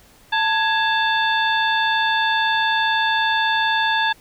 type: harmonic tone with a mistuned harmonic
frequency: 887 Hz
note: A5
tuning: 14 cents sharp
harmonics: 1 / 2 / 3 / 4 / 5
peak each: -20 / -20 / -29 / -24 / -36 dBFS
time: 0.32-4.13 s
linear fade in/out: 10 ms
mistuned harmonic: 2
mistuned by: -110 cents
effects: pink hiss -51 dBFS RMS until 4.2 s